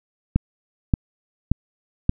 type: click train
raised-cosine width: 5 ms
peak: -4 dBFS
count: 4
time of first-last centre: 0.36-2.094 s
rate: 1.73 Hz
effects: none